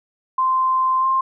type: tone with pitch glide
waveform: sine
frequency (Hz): 1041 to 1056.1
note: C6 to C6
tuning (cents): -9 to +16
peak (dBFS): -15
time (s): 0.38-1.21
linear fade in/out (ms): 5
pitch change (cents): +25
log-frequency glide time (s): 0.99-1.06
effects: none